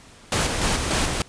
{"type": "noise with tremolo", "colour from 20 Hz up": "pink", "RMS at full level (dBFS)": -21, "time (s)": [0.32, 1.22], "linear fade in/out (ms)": 2, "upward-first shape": "square", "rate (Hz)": 3.4, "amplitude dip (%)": 40, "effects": ["pink hiss -48 dBFS RMS until 1.28 s", "resampled to 22050 Hz"]}